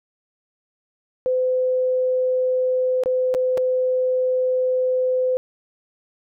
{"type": "tone with dropouts", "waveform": "sine", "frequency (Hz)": 510, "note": "C5", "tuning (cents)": -44, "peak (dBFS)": -17, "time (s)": [1.26, 5.37], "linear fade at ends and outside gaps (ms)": 0, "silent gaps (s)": [[3.036, 3.059], [3.341, 3.348], [3.574, 3.578]], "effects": []}